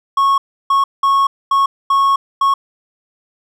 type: tone bursts at uneven times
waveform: triangle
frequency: 1100 Hz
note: C#6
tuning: 14 cents flat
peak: -8 dBFS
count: 6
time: 0.17-0.38 / 0.7-0.84 / 1.03-1.27 / 1.51-1.66 / 1.9-2.16 / 2.41-2.54 s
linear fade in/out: 5 ms
effects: none